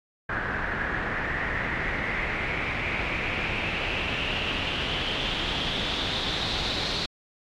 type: noise with low-pass filter sweep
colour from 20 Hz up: pink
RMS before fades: -29 dBFS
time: 0.29-7.06 s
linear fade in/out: 5 ms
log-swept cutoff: 1600 to 4100 Hz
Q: 5.2
effects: AAC 64 kbps